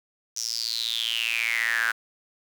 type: tone with high-pass filter sweep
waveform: sawtooth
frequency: 114.8 Hz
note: A#2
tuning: 26 cents flat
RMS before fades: -27 dBFS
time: 0.36-1.92 s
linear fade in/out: 10 ms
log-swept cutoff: 5900 to 1500 Hz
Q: 9.7
effects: 8-bit